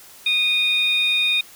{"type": "tone pair together", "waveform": "sine", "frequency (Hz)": [2466, 3695], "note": ["D#7", "A#7"], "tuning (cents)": [-16, -16], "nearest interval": "perfect fifth", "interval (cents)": 700, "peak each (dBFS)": -18, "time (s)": [0.26, 1.41], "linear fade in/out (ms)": 5, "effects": ["tanh soft clip ceiling -11 dBFS", "white hiss -45 dBFS RMS until 1.55 s"]}